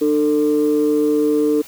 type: tone pair together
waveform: sine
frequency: 300 / 447.5 Hz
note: D4 / A4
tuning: +37 / +29 cents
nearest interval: perfect fifth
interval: 692 cents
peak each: -15 dBFS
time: 0.01-1.62 s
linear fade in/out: 10 ms
effects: tanh soft clip ceiling -8 dBFS + white hiss -41 dBFS RMS until 1.67 s